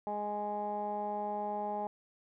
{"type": "tone with low-pass filter", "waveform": "15% pulse", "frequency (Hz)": 207.7, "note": "G#3", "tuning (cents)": 0, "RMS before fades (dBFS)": -36, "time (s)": [0.07, 1.87], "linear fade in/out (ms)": 0, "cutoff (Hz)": 820, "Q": 5.2, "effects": []}